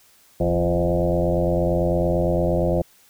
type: tone with frequency modulation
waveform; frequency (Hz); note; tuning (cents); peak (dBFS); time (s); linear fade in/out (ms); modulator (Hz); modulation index
sine; 344.8; F4; -22; -17; 0.4-2.82; 5; 88.8; 3.5
effects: white hiss -55 dBFS RMS until 3.09 s